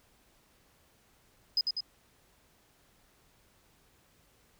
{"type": "tone with echo", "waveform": "sine", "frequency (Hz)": 5020, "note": "D#8", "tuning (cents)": 15, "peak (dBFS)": -23, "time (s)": [1.57, 1.61], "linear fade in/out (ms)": 2, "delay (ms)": 98, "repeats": 2, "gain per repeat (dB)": -4, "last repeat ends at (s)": 1.806, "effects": ["tanh soft clip ceiling -20 dBFS", "pink hiss -66 dBFS RMS until 4.59 s"]}